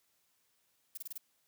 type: noise bursts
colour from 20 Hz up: violet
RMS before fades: -42 dBFS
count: 5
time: 0.95-1.179 s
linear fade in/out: 5 ms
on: 25 ms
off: 26 ms
effects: white hiss -75 dBFS RMS until 1.47 s + high-pass 60 Hz 12 dB/octave